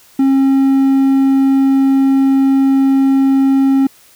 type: tone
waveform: triangle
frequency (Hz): 270.1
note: C#4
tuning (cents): -45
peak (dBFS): -6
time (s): 0.19-3.87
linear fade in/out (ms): 5
effects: white hiss -46 dBFS RMS until 4.15 s